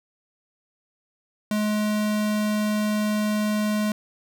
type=tone; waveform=square; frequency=211.4 Hz; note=G#3; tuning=31 cents sharp; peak=-22 dBFS; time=1.51-3.92 s; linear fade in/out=2 ms; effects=none